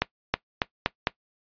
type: accelerating click train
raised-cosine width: 0.3 ms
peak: -5 dBFS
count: 5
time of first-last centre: 0.02-1.071 s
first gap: 320 ms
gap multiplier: 0.87
effects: noise-tail reverb RT60 0.1 s tail -19 dB re dry + resampled to 11025 Hz